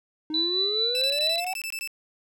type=exponential sweep; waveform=triangle; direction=up; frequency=304.8 to 771 Hz; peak=-27 dBFS; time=0.3-1.54 s; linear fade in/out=2 ms
type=tone with tremolo; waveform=sine; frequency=3972 Hz; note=B7; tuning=9 cents sharp; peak=-21 dBFS; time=0.34-1.4 s; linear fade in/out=2 ms; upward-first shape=triangle; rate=4.6 Hz; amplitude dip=45%
type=tone bursts; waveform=sawtooth; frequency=2639 Hz; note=E7; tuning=1 cent sharp; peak=-27 dBFS; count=11; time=0.95-1.875 s; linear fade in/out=0 ms; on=65 ms; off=21 ms
effects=none